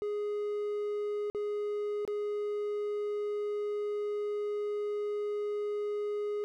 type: tone with dropouts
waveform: triangle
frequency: 415.3 Hz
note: G#4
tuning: in tune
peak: -29 dBFS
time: 0.02-6.44 s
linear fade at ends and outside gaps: 0 ms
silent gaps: 1.3-1.348 / 2.051-2.077 s
effects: none